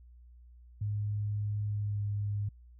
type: tone with pitch glide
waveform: sine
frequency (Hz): 104.1 to 102.73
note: G#2 to G#2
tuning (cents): +5 to -18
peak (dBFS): -30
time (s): 0.81-2.49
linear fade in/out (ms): 5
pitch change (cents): -23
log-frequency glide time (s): 1.69-2.04
effects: added 60 Hz sine -52 dBFS peak until 2.79 s